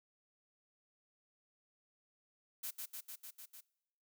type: noise with echo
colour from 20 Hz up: blue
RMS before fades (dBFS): -42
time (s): 2.63-2.71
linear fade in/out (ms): 10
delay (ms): 150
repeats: 6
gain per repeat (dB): -2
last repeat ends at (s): 3.61
effects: noise-tail reverb RT60 0.9 s tail -24 dB re dry